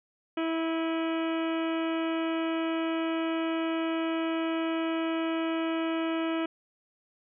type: harmonic tone with a mistuned harmonic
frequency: 326.4 Hz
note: E4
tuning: 17 cents flat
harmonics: 1 / 2 / 3 / 4 / 5 / 6 / 7 / 8 / 9 / 10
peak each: -28 / -35 / -41 / -39 / -44 / -47 / -46 / -45 / -44 / -51 dBFS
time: 0.37-6.46 s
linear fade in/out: 5 ms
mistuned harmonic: 8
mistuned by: -69 cents
effects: none

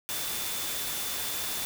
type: tone in noise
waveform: sine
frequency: 3520 Hz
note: A7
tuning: in tune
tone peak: -41 dBFS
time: 0.09-1.65 s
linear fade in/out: 0 ms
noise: white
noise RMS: -33 dBFS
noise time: 0.09-1.65 s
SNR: -11 dB
effects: none

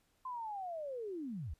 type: linear sweep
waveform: sine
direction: down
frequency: 1040 to 55.5 Hz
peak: -39 dBFS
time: 0.25-1.54 s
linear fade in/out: 5 ms
effects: pink hiss -75 dBFS RMS until 1.59 s + resampled to 32000 Hz

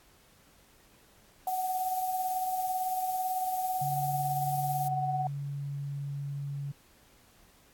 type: tone with tremolo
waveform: sine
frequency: 745 Hz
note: F#5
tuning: 12 cents sharp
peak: -27 dBFS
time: 1.47-5.27 s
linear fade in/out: 2 ms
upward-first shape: sine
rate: 18 Hz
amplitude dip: 40%
type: noise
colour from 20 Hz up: violet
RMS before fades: -40 dBFS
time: 1.47-4.88 s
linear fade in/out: 5 ms
type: tone with pitch glide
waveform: sine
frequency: 140 to 141.22 Hz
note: C#3 to C#3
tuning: +18 to +33 cents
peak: -33 dBFS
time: 3.81-6.72 s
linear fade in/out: 10 ms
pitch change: +15 cents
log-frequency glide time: 4.8-5.38 s
effects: pink hiss -61 dBFS RMS until 7.73 s + AAC 64 kbps

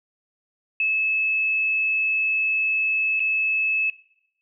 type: tone with dropouts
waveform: sine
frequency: 2600 Hz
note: E7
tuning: 24 cents flat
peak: -19 dBFS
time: 0.8-3.9 s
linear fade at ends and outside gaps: 2 ms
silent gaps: 3.196-3.202 s
effects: noise-tail reverb RT60 0.8 s tail -20 dB re dry

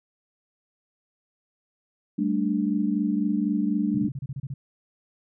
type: chord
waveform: sine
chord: G suspended second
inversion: none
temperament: equal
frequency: 196 / 220 / 293.7 Hz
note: G3 / A3 / D4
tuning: 0 / 0 / 0 cents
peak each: -26 dBFS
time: 2.18-4.09 s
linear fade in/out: 10 ms
type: tone bursts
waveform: sine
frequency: 136 Hz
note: C#3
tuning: 33 cents flat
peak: -29 dBFS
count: 9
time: 3.94-4.54 s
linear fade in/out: 5 ms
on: 40 ms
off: 30 ms
effects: none

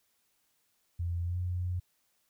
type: tone with pitch glide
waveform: sine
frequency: 86.2 to 89.65 Hz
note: F2 to F2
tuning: -22 to +46 cents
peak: -30 dBFS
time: 0.99-1.8 s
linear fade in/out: 10 ms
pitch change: +68 cents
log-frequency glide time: 1.24-1.37 s
effects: white hiss -74 dBFS RMS until 2.29 s

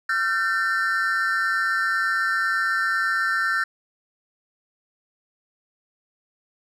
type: tone cluster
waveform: triangle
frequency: 1366 / 1548 / 1796 Hz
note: F6 / G6 / A6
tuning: -39 / -22 / +35 cents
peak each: -23 dBFS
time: 0.09-3.64 s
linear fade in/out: 5 ms
effects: none

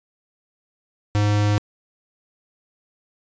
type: tone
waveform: square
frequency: 103.83 Hz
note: G#2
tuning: in tune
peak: -17 dBFS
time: 1.15-1.58 s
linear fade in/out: 0 ms
effects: resampled to 16000 Hz

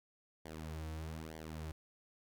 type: tone with flanger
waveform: sawtooth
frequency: 79.2 Hz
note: D#2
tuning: 31 cents sharp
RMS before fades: -45 dBFS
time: 0.45-1.72 s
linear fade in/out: 5 ms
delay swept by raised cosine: 0.76 to 4.96 ms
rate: 1.1 Hz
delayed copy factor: -0.85
effects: none

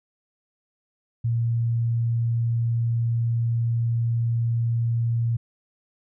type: tone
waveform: sine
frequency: 116.54 Hz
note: A#2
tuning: in tune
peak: -20 dBFS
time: 1.24-5.37 s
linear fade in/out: 10 ms
effects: none

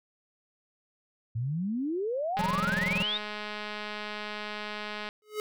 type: exponential sweep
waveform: sine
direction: up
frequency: 107.9 to 3837 Hz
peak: -28 dBFS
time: 1.35-3.18 s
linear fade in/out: 10 ms
type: click train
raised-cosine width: 0.3 ms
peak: -21 dBFS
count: 572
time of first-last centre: 2.37-5.089 s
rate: 210 Hz
type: tone bursts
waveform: square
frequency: 185 Hz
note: F#3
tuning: in tune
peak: -28 dBFS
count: 14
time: 2.39-3.025 s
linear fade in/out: 0 ms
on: 24 ms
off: 23 ms
type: tone with exponential growth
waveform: square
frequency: 424.8 Hz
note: G#4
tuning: 39 cents sharp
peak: -28 dBFS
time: 5.22-5.4 s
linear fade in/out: 1 ms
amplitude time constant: 37 ms
effects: none

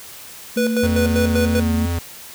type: tone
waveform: sine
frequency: 225.9 Hz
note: A3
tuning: 46 cents sharp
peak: -18 dBFS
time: 0.56-1.86 s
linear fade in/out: 10 ms
type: tone with tremolo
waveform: square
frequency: 491.2 Hz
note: B4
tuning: 9 cents flat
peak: -18 dBFS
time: 0.57-1.6 s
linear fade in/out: 5 ms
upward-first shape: square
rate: 5.1 Hz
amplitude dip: 70%
type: tone with vibrato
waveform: square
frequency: 84.7 Hz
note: E2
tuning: 48 cents sharp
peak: -20 dBFS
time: 0.83-1.99 s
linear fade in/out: 5 ms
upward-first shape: sine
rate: 3.1 Hz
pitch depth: 27 cents each way
effects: white hiss -38 dBFS RMS until 2.34 s

